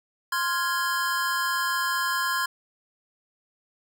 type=chord; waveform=square; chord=F minor; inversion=second; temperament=equal; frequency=1046.5 / 1396.9 / 1661.2 Hz; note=C6 / F6 / Ab6; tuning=0 / 0 / 0 cents; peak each=-28 / -31 / -29 dBFS; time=0.32-2.46 s; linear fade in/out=5 ms; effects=none